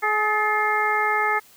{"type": "harmonic tone with a mistuned harmonic", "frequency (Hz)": 423.7, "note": "G#4", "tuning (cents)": 35, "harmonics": [1, 2, 3, 4, 5], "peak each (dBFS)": [-29, -24, -24, -26, -25], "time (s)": [0.02, 1.4], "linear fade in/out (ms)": 20, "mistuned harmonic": 4, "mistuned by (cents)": 44, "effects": ["white hiss -52 dBFS RMS until 1.56 s"]}